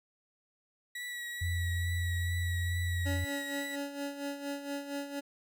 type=tone with vibrato; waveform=35% pulse; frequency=1935 Hz; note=B6; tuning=36 cents flat; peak=-36 dBFS; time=0.95-3.76 s; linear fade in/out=5 ms; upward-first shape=triangle; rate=2.3 Hz; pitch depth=25 cents each way
type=tone with pitch glide; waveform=sine; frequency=87.31 to 88.22 Hz; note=F2 to F2; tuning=0 to +18 cents; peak=-30 dBFS; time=1.41-3.25 s; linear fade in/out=10 ms; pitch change=+18 cents; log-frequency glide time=1.52-2.63 s
type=tone with tremolo; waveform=25% pulse; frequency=282.8 Hz; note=C#4; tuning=35 cents sharp; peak=-30 dBFS; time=3.05-5.21 s; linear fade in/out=20 ms; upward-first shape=sine; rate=4.3 Hz; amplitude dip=65%
effects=none